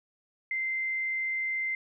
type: tone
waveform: sine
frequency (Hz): 2081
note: C7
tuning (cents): -10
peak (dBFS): -28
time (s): 0.51-1.75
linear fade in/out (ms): 2
effects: none